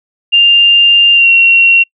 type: tone with pitch glide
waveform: sine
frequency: 2797 to 2739 Hz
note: F7 to F7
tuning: +2 to -34 cents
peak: -3 dBFS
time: 0.32-1.84 s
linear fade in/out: 20 ms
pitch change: -36 cents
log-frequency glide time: 1.13-1.29 s
effects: noise-tail reverb RT60 0.1 s tail -26 dB re dry